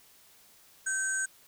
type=tone cluster; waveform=sine; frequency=1547 / 6740 / 8180 Hz; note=G6 / G#8 / C9; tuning=-23 / +25 / -40 cents; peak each=-30 / -35 / -35 dBFS; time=0.86-1.26 s; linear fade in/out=10 ms; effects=white hiss -59 dBFS RMS until 1.47 s